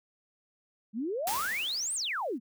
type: exponential two-way sweep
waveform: sine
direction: up then down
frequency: 200 to 9230 to 200 Hz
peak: -30 dBFS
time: 0.93-2.4 s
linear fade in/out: 50 ms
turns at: 1.94 s
type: noise with exponential decay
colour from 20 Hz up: white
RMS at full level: -32 dBFS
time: 1.27-2.38 s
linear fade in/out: 2 ms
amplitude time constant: 240 ms
effects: none